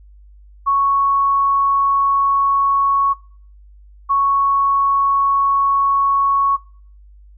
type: tone pair in turn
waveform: sine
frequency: 1108.7 / 1108.7 Hz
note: C#6 / C#6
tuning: 0 / 0 cents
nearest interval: unison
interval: 0 cents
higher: neither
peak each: -12 / -12 dBFS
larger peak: neither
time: 0.66-3.14 / 4.09-6.57 s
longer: neither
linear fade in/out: 20 ms
effects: noise-tail reverb RT60 0.5 s tail -23 dB re dry + added 50 Hz sine -41 dBFS peak until 7.37 s